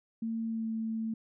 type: tone with pitch glide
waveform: sine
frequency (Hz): 226.1 to 223.1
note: A3 to A3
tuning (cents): +47 to +24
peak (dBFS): -31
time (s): 0.22-1.14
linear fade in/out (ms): 5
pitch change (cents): -23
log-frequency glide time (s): 0.47-0.69
effects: none